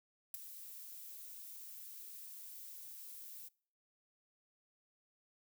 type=noise with ADSR envelope; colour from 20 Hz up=violet; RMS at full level=-38 dBFS; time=0.34-3.49 s; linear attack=3 ms; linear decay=12 ms; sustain=-13 dB; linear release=17 ms; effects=noise-tail reverb RT60 0.5 s tail -24 dB re dry